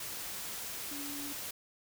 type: tone in noise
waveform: sine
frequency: 286.8 Hz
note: D4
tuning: 41 cents flat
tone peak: -43 dBFS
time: 0.91-1.33 s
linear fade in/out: 5 ms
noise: white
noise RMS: -41 dBFS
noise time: 0-1.51 s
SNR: -5 dB
effects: none